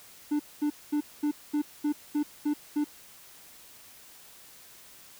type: tone bursts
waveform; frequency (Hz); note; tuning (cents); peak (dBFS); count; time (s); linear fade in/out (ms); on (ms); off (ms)
triangle; 295.8; D4; +13; -22; 9; 0.31-2.844; 10; 86; 220
effects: white hiss -52 dBFS RMS until 5.19 s